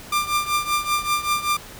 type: tone with tremolo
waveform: sawtooth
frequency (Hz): 1191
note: D6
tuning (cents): +24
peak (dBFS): -13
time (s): 0.12-1.57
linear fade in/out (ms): 5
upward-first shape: triangle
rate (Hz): 5.2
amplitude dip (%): 85
effects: pink hiss -40 dBFS RMS until 1.79 s